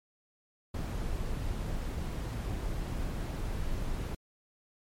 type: noise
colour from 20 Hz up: brown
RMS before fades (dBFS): -34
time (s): 0.74-4.15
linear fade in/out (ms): 5
effects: MP3 64 kbps